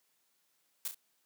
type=noise with echo; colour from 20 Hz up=blue; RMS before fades=-36 dBFS; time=0.85-0.88 s; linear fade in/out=2 ms; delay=33 ms; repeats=2; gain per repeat=-7 dB; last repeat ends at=0.946 s; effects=white hiss -75 dBFS RMS until 1.25 s + high-pass 150 Hz 12 dB/octave